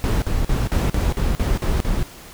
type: noise bursts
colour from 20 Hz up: brown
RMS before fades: -19 dBFS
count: 9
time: 0.04-2.028 s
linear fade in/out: 0 ms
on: 180 ms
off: 46 ms
effects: pink hiss -41 dBFS RMS until 2.33 s